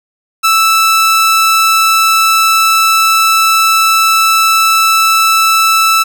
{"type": "tone", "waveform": "sawtooth", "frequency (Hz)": 1318.5, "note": "E6", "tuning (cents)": 0, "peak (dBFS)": -3, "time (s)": [0.43, 6.04], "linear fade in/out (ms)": 20, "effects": []}